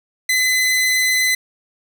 sawtooth tone, 2023 Hz, B6, 41 cents sharp, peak -11 dBFS, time 0.29-1.35 s, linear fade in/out 5 ms, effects none

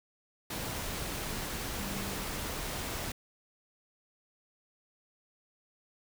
sine tone in noise, 197.9 Hz, G3, 17 cents sharp, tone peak -40 dBFS, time 1.79-2.19 s, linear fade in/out 5 ms, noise pink, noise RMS -37 dBFS, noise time 0.5-3.12 s, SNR -6 dB, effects none

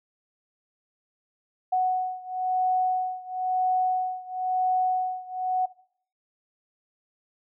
sine beating tone pair, 740 / 740.99 Hz, F#5 / F#5, 0 / +2 cents, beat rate 0.99 Hz, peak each -25 / -27 dBFS, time 1.72-5.66 s, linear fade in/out 10 ms, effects noise-tail reverb RT60 0.6 s tail -19 dB re dry

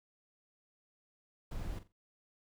brown noise with echo, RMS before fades -40 dBFS, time 1.51-1.79 s, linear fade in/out 5 ms, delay 44 ms, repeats 3, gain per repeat -12 dB, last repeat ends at 1.922 s, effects none

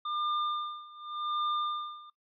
square tone with tremolo, 1202 Hz, D6, 40 cents sharp, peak -29 dBFS, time 0.05-2.1 s, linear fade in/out 5 ms, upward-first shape sine, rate 0.87 Hz, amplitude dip 90%, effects noise-tail reverb RT60 0.1 s tail -18 dB re dry + resampled to 11025 Hz

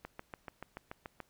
click train, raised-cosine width 0.5 ms, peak -27 dBFS, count 9, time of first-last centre 0.05-1.203 s, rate 6.94 Hz, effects pink hiss -71 dBFS RMS until 1.29 s

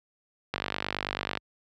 click train, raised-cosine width 0.3 ms, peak -12 dBFS, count 42, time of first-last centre 0.54-1.373 s, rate 49.2 Hz, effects high-pass 60 Hz 12 dB/octave

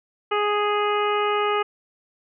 harmonic tone, 415.3 Hz, G#4, in tune, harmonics 1 / 2 / 3 / 4 / 5 / 6 / 7, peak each -23 / -27 / -24 / -36 / -33 / -34 / -33 dBFS, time 0.31-1.63 s, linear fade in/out 10 ms, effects none

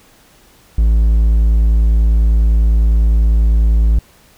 triangle tone, 55 Hz, A1, in tune, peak -6 dBFS, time 0.78-3.99 s, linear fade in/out 5 ms, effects pink hiss -48 dBFS RMS until 4.37 s

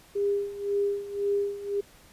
sine tone with tremolo, 403.5 Hz, G#4, 50 cents flat, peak -22 dBFS, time 0.15-1.81 s, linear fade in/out 10 ms, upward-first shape sine, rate 1.9 Hz, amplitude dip 80%, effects pink hiss -55 dBFS RMS until 2.12 s + resampled to 32000 Hz

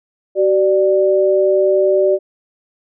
sine tone pair together, 380 / 590.5 Hz, F#4 / D5, +46 / +9 cents, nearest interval minor sixth, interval 763 cents, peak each -13 dBFS, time 0.35-2.19 s, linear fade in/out 50 ms, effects none

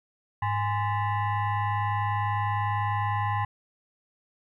sine tone with frequency modulation, 103.83 Hz, G#2, in tune, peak -24 dBFS, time 0.42-3.45 s, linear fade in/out 5 ms, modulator 929 Hz, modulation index 1.3, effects 11-bit

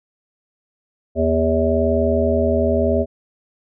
harmonic tone, 80.8 Hz, E2, 34 cents flat, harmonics 1 / 3 / 5 / 7 / 8, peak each -21 / -21 / -21 / -21 / -21 dBFS, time 1.15-3.06 s, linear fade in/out 50 ms, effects none

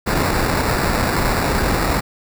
pink noise with sample-and-hold, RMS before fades -18 dBFS, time 0.06-2.01 s, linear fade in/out 20 ms, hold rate 3150 Hz, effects none

